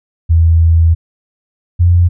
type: tone pair in turn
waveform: sine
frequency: 82.41 / 87.44 Hz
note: E2 / F2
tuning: 0 / +3 cents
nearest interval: minor second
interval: 103 cents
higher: second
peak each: -5 dBFS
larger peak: neither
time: 0.29-0.95 / 1.79-2.09 s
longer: first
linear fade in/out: 20 ms
effects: none